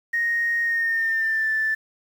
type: tone with pitch glide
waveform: sine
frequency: 1865 to 1760.3 Hz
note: A#6 to A6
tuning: 0 to 0 cents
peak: -19 dBFS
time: 0.13-1.75 s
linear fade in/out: 10 ms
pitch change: -100 cents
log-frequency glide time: 0.62-1.51 s
effects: tanh soft clip ceiling -15 dBFS + 8-bit